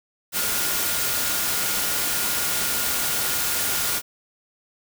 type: tone in noise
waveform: sine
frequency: 1425 Hz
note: F6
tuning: 34 cents sharp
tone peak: -35 dBFS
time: 0.32-4.02 s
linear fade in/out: 50 ms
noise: white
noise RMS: -24 dBFS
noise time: 0.32-4.02 s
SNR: -14 dB
effects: none